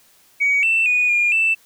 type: tone with pitch steps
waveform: sine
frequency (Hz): 2256 / 2673 / 2468 / 2418 / 2656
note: C#7 / E7 / D#7 / D7 / E7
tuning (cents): +30 / +23 / -15 / +50 / +12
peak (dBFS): -13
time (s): 0.4-1.55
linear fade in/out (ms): 20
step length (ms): 230
effects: tanh soft clip ceiling -10 dBFS + white hiss -54 dBFS RMS until 1.65 s